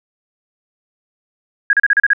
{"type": "tone bursts", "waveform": "sine", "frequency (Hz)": 1642, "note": "G#6", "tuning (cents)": -20, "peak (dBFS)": -8, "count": 7, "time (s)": [1.7, 2.133], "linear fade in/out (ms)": 2, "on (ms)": 31, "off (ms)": 36, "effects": []}